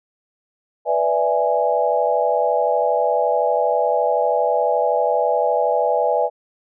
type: chord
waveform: sine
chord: E dominant seventh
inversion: second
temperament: equal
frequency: 493.9 / 587.3 / 659.3 / 830.6 Hz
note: B4 / D5 / E5 / G#5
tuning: 0 / 0 / 0 / 0 cents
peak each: -21 dBFS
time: 0.85-6.3 s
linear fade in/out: 50 ms
effects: none